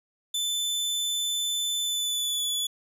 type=tone with pitch glide; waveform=sawtooth; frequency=3520 to 3434 Hz; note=A7 to A7; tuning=0 to -43 cents; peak=-23 dBFS; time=0.34-2.67 s; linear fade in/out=5 ms; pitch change=-43 cents; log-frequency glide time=1.82-2.56 s; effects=resampled to 32000 Hz